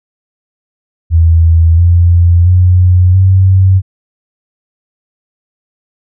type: tone with pitch steps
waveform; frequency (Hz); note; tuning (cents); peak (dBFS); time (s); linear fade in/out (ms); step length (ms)
sine; 82.41 / 86.31 / 90.39 / 94.66; E2 / F2 / F#2 / F#2; 0 / -20 / -40 / +40; -3; 1.1-3.82; 50; 680
effects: none